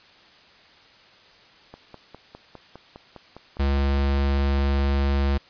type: click train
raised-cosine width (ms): 1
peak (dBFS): -26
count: 16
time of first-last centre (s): 1.74-4.789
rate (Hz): 4.92
type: tone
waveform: square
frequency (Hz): 69.4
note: C#2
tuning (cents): +3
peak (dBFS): -20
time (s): 3.59-5.38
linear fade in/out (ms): 10
effects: white hiss -52 dBFS RMS until 5.49 s + resampled to 11025 Hz